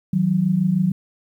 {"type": "tone pair together", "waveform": "sine", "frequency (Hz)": [159.57, 186.1], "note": ["D#3", "F#3"], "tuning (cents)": [44, 10], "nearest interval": "minor third", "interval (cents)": 266, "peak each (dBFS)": [-21, -17], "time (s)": [0.13, 0.92], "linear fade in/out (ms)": 5, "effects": ["9-bit"]}